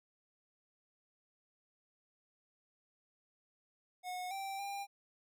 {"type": "tone with pitch steps", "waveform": "square", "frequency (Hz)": [728, 781, 799], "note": ["F#5", "G5", "G5"], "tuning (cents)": [-28, -7, 33], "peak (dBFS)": -40, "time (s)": [4.03, 4.87], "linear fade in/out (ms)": 50, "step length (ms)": 280, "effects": []}